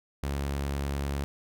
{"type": "tone", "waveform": "sawtooth", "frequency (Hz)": 70, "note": "C#2", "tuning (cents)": 18, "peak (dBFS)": -25, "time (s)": [0.23, 1.24], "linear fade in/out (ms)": 0, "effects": []}